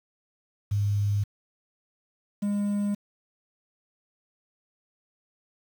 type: tone pair in turn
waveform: sine / triangle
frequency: 102.1 / 204.2 Hz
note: G#2 / G#3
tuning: -29 / -29 cents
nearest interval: octave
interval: 1200 cents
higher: second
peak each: -22 dBFS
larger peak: neither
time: 0.71-1.24 / 2.42-2.95 s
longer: neither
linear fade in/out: 10 ms
effects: 8-bit